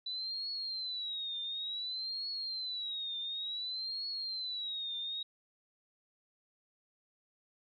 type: tone with vibrato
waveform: sine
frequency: 3964 Hz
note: B7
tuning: 6 cents sharp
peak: -36 dBFS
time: 0.06-5.23 s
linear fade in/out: 5 ms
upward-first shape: triangle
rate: 0.56 Hz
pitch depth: 170 cents each way
effects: none